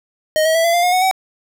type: tone with pitch steps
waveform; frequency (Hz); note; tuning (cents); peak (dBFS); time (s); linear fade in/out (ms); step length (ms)
square; 622.3 / 640.2 / 658.5 / 677.4 / 696.9 / 716.9 / 737.5 / 758.7; D#5 / D#5 / E5 / E5 / F5 / F5 / F#5 / F#5; 0 / +49 / -2 / +47 / -4 / +45 / -6 / +43; -13; 0.36-1.112; 0; 94
effects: none